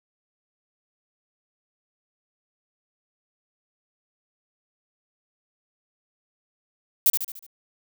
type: noise with echo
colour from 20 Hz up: violet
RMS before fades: -17 dBFS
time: 7.06-7.1 s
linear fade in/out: 2 ms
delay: 73 ms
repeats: 5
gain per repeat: -6 dB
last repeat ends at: 7.465 s
effects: none